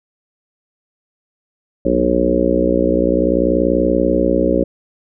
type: harmonic tone with a mistuned harmonic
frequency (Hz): 60.5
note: B1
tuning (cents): -35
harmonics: 1 / 3 / 4 / 5 / 6 / 7 / 8 / 9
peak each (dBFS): -24 / -22 / -21 / -18 / -21 / -21 / -23 / -18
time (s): 1.85-4.64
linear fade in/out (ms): 5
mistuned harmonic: 3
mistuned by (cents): +31
effects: none